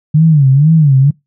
sine tone with vibrato, 146.83 Hz, D3, in tune, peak -4 dBFS, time 0.14-1.11 s, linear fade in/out 10 ms, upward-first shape sine, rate 2.1 Hz, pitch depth 180 cents each way, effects noise-tail reverb RT60 0.2 s tail -25 dB re dry

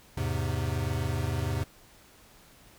square chord, E augmented, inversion none, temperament equal, 82.41 / 103.83 / 130.81 Hz, E2 / G#2 / B#2, 0 / 0 / 0 cents, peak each -33 dBFS, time 0.17-1.64 s, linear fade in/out 5 ms, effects pink hiss -56 dBFS RMS until 2.78 s

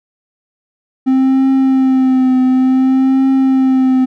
triangle tone with vibrato, 261.6 Hz, C4, in tune, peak -6 dBFS, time 1.06-4.06 s, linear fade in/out 20 ms, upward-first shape triangle, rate 0.56 Hz, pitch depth 36 cents each way, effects none

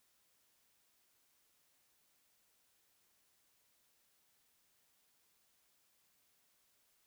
silence, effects white hiss -75 dBFS RMS until 7.06 s

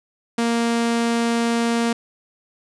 sawtooth tone, 233.1 Hz, A#3, in tune, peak -14 dBFS, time 0.38-1.93 s, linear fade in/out 5 ms, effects resampled to 22050 Hz + 8-bit

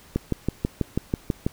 click train, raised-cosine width 3 ms, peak -9 dBFS, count 9, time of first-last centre 0.16-1.465 s, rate 6.13 Hz, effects pink hiss -51 dBFS RMS until 1.52 s

